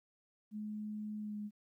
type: tone with pitch glide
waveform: sine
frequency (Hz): 212 to 208.8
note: G#3 to G#3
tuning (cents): +36 to +10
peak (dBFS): -39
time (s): 0.51-1.51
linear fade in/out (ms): 50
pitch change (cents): -26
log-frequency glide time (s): 1.2-1.37
effects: 13-bit